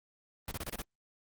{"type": "noise bursts", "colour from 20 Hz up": "pink", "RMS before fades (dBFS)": -38, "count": 6, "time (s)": [0.48, 0.819], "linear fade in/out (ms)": 2, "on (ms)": 34, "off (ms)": 27, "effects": ["Opus 32 kbps"]}